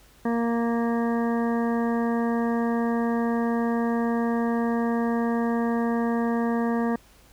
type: harmonic tone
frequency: 233.1 Hz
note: A#3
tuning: in tune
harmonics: 1 / 2 / 3 / 4 / 5 / 7 / 8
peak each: -23 / -29 / -33 / -35 / -37 / -40 / -41 dBFS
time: 0.25-6.96 s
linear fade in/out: 5 ms
effects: added 50 Hz sine -56 dBFS peak until 7.32 s + pink hiss -56 dBFS RMS until 7.32 s